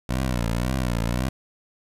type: tone with vibrato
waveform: 15% pulse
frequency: 60.8 Hz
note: B1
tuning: 26 cents flat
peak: -16 dBFS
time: 0.09-1.29 s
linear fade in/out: 5 ms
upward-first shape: triangle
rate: 1.9 Hz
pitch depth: 160 cents each way
effects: resampled to 32000 Hz + 8-bit